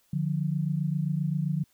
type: tone pair together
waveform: sine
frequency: 149.1 / 176.71 Hz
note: D3 / F3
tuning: +27 / +21 cents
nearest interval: minor third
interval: 294 cents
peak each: -27 / -29 dBFS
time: 0.13-1.64 s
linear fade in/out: 5 ms
effects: white hiss -67 dBFS RMS until 1.73 s